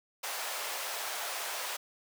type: high-pass noise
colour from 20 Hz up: pink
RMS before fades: -37 dBFS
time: 0.23-1.77 s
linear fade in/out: 10 ms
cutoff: 580 Hz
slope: 24 dB/octave
effects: none